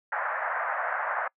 white band-pass noise, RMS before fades -30 dBFS, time 0.12-1.28 s, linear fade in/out 5 ms, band 590 to 1800 Hz, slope 48 dB/octave, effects noise-tail reverb RT60 0.1 s tail -26 dB re dry

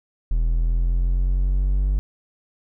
triangle exponential sweep, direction up, 39.91 to 49.26 Hz, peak -15 dBFS, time 0.31-1.99 s, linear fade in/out 0 ms, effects none

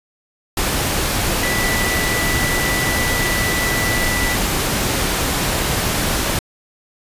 sine tone in noise, 1973 Hz, B6, 2 cents flat, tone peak -21 dBFS, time 1.43-4.35 s, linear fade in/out 2 ms, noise pink, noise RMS -19 dBFS, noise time 0.57-6.39 s, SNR -5 dB, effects resampled to 32000 Hz

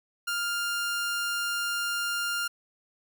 sawtooth tone, 1400 Hz, F6, 4 cents sharp, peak -24 dBFS, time 0.27-2.48 s, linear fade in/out 10 ms, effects none

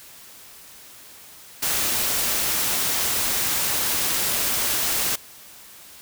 white noise, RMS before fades -23 dBFS, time 1.62-5.16 s, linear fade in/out 10 ms, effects white hiss -45 dBFS RMS until 6.01 s

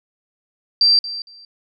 sine tone with echo, 4699 Hz, D8, in tune, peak -10 dBFS, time 0.81-0.99 s, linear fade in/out 2 ms, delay 230 ms, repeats 2, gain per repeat -15 dB, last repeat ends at 1.45 s, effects none

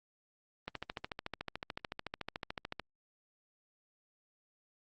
click train, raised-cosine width 0.3 ms, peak -22 dBFS, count 30, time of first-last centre 0.68-2.797 s, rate 13.7 Hz, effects Opus 32 kbps

